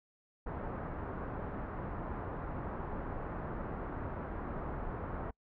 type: low-pass noise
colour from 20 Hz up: pink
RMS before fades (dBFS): -40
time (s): 0.46-5.31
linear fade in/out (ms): 10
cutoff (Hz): 1400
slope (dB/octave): 24
effects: noise-tail reverb RT60 0.1 s tail -26 dB re dry